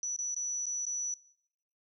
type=tone with dropouts; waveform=sine; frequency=5920 Hz; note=F#8; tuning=in tune; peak=-32 dBFS; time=0.03-1.14 s; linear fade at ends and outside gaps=1 ms; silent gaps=0.163-0.188 / 0.345-0.364 / 0.657-0.666 / 0.853-0.866 s; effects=noise-tail reverb RT60 0.8 s tail -23 dB re dry